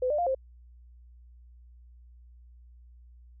sine tone with pitch steps, 507 / 596 / 699 / 528 Hz, B4 / D5 / F5 / C5, +45 / +25 / +1 / +16 cents, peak -24 dBFS, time 0.02-0.348 s, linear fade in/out 5 ms, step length 82 ms, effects added 60 Hz sine -50 dBFS peak until 3.4 s

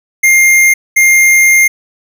square tone pair in turn, 2115 / 2115 Hz, C7 / C7, +18 / +18 cents, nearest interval unison, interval 0 cents, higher neither, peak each -5 dBFS, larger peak neither, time 0.23-0.74 / 0.96-1.68 s, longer second, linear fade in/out 10 ms, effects none

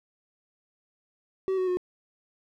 triangle tone with pitch steps, 380.8 / 371.2 / 361.9 Hz, F#4 / F#4 / F#4, +50 / +6 / -38 cents, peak -22 dBFS, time 1.48-1.771 s, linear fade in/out 0 ms, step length 97 ms, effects none

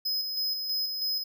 square tone with tremolo, 5070 Hz, D#8, 32 cents sharp, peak -27 dBFS, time 0.05-1.24 s, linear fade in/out 10 ms, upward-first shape square, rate 3.1 Hz, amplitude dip 40%, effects none

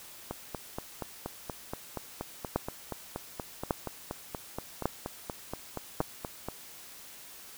two click trains, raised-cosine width 1 ms, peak -12 / -20 dBFS, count 4 / 27, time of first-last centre 2.56-6.004 / 0.31-6.486 s, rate 0.871 / 4.21 Hz, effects white hiss -49 dBFS RMS until 7.57 s

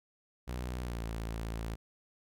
sawtooth tone with pitch glide, 61.74 to 55.97 Hz, B1 to A1, 0 to +30 cents, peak -32 dBFS, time 0.47-1.76 s, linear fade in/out 20 ms, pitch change -170 cents, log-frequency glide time 0.82-1.04 s, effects none

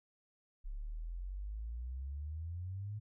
sine exponential sweep, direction up, 33.69 to 108 Hz, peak -39 dBFS, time 0.64-3 s, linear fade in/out 20 ms, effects none

